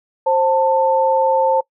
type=tone pair together; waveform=sine; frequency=529 / 889 Hz; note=C5 / A5; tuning=+19 / +18 cents; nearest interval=major sixth; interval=899 cents; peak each=-15 dBFS; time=0.26-1.61 s; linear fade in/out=10 ms; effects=noise-tail reverb RT60 0.1 s tail -22 dB re dry

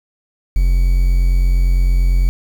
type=tone with quantisation; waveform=triangle; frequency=44.41 Hz; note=F1; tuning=30 cents sharp; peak=-8 dBFS; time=0.56-2.29 s; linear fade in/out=0 ms; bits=6; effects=none

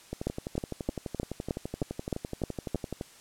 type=two click trains; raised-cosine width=2 ms; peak=-15 / -20 dBFS; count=9 / 35; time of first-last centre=0.27-2.747 / 0.13-3.011 s; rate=3.23 / 11.8 Hz; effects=white hiss -54 dBFS RMS until 3.2 s + low-pass 10000 Hz 12 dB/octave

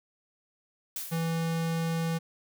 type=noise with exponential decay; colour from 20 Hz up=blue; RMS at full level=-33 dBFS; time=0.96-1.52 s; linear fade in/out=2 ms; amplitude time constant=120 ms
type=tone; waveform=square; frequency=164.81 Hz; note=E3; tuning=in tune; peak=-28 dBFS; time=1.11-2.19 s; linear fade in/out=20 ms
effects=none

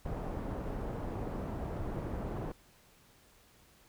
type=low-pass noise; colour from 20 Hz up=pink; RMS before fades=-38 dBFS; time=0.05-2.52 s; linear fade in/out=5 ms; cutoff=780 Hz; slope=12 dB/octave; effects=pink hiss -63 dBFS RMS until 3.88 s

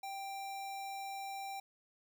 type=tone with sample-and-hold; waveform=sine; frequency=784 Hz; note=G5; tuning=in tune; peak=-40 dBFS; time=0.03-1.6 s; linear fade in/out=5 ms; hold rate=3150 Hz; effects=none

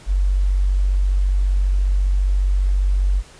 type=tone; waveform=sine; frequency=47.37 Hz; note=F#1; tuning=41 cents sharp; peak=-14 dBFS; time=0.06-3.23 s; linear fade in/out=50 ms; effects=pink hiss -45 dBFS RMS until 3.39 s + resampled to 22050 Hz

